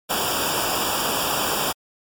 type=noise with comb filter; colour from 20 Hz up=pink; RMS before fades=-23 dBFS; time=0.09-1.73 s; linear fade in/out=20 ms; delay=0.48 ms; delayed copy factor=-1; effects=MP3 96 kbps